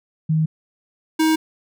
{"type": "tone pair in turn", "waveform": ["sine", "square"], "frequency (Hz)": [157.7, 316.7], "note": ["D#3", "D#4"], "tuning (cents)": [24, 31], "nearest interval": "octave", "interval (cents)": 1207, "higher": "second", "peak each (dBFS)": -15, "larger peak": "neither", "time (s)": [[0.29, 0.46], [1.19, 1.36]], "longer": "neither", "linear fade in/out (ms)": 10, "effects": []}